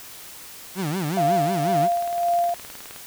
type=tone with vibrato; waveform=30% pulse; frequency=168.5 Hz; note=E3; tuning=38 cents sharp; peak=-21 dBFS; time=0.75-1.89 s; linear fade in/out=50 ms; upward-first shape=sine; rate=5.5 Hz; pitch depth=260 cents each way
type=tone with tremolo; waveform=sine; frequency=694 Hz; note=F5; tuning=11 cents flat; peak=-17 dBFS; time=1.17-2.54 s; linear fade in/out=2 ms; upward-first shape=sine; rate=1.9 Hz; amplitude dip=55%
type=click train; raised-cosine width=0.3 ms; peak=-23 dBFS; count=21; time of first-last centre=1.92-2.962 s; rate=19.2 Hz
effects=white hiss -41 dBFS RMS until 3.06 s